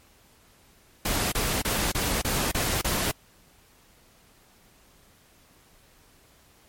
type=noise bursts; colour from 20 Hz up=pink; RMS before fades=-26 dBFS; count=7; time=1.05-3.114 s; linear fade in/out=5 ms; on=270 ms; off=29 ms; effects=pink hiss -58 dBFS RMS until 6.68 s + MP3 64 kbps